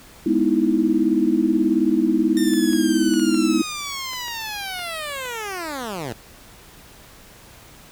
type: chord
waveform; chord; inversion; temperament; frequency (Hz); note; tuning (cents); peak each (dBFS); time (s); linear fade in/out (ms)
sine; E major seventh; first; equal; 207.7 / 246.9 / 311.1 / 329.6; G#3 / B3 / D#4 / E4; 0 / 0 / 0 / 0; -24 / -22 / -20 / -20; 0.26-3.62; 5
type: linear sweep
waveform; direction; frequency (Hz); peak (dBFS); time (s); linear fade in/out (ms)
10% pulse; down; 1826 to 105.9; -19; 2.37-6.13; 0
type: clicks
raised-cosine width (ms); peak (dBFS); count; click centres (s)
0.3; -22; 9; 2.536 / 2.732 / 3.138 / 3.196 / 3.345 / 4.134 / 4.282 / 4.793 / 5.255
effects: pink hiss -46 dBFS RMS until 7.91 s